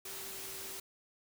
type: tone in noise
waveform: sine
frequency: 386 Hz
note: G4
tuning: 27 cents flat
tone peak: -53 dBFS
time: 0.05-0.8 s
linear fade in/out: 5 ms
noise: white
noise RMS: -44 dBFS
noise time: 0.05-0.8 s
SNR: -12 dB
effects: none